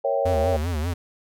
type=chord; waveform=sine; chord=A# diminished seventh; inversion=none; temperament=equal; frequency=466.2 / 554.4 / 659.3 / 784 Hz; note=A#4 / C#5 / E5 / G5; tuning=0 / 0 / 0 / 0 cents; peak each=-28 / -22 / -28 / -28 dBFS; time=0.04-0.57 s; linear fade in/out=10 ms
type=tone with vibrato; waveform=square; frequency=81.4 Hz; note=E2; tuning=21 cents flat; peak=-24 dBFS; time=0.25-0.94 s; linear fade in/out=10 ms; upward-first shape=sine; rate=5.1 Hz; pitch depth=160 cents each way
effects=none